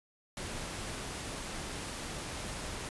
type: noise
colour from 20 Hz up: pink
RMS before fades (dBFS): -40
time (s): 0.37-2.89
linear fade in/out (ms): 2
effects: resampled to 24000 Hz